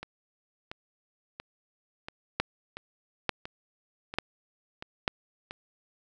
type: two click trains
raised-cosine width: 0.3 ms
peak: -22 / -9 dBFS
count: 9 / 4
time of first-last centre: 0.03-5.509 / 2.4-5.079 s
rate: 1.46 / 1.12 Hz
effects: none